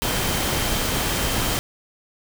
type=tone in noise; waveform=sine; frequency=3136 Hz; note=G7; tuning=in tune; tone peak=-34 dBFS; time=0.02-1.59 s; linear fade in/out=0 ms; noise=pink; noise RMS=-23 dBFS; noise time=0.02-1.59 s; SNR=-14 dB; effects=none